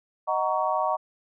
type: chord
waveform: sine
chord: D# minor seventh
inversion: none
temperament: just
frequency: 622.3 / 746.7 / 933.4 / 1120.1 Hz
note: D#5 / F#5 / A#5 / C#6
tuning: 0 / +16 / +2 / +18 cents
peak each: -28 dBFS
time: 0.27-0.97 s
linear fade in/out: 20 ms
effects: none